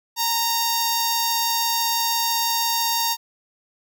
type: tone with notch filter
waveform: 10% pulse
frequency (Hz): 926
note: A#5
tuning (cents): -12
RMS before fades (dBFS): -22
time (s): 0.16-3.17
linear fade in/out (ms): 50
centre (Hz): 2200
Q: 0.51
effects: none